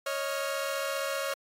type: tone cluster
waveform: sawtooth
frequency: 552 / 627 / 1398 Hz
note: C#5 / D#5 / F6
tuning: -7 / +13 / +1 cents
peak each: -28 / -33 / -34 dBFS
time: 0.06-1.34 s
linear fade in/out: 5 ms
effects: AAC 48 kbps